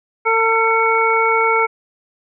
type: harmonic tone with a mistuned harmonic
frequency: 451.1 Hz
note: A4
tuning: 43 cents sharp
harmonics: 1 / 2 / 3 / 5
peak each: -18 / -18 / -18 / -18 dBFS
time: 0.25-1.67 s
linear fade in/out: 20 ms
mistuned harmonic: 5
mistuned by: -27 cents
effects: none